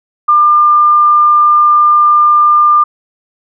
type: tone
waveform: sine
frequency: 1199 Hz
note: D6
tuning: 36 cents sharp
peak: -4 dBFS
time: 0.28-2.84 s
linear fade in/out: 10 ms
effects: none